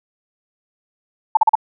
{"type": "tone bursts", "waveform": "sine", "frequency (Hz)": 880, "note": "A5", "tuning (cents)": 0, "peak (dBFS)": -7, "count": 4, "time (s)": [1.35, 1.554], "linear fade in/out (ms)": 5, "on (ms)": 21, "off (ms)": 40, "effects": []}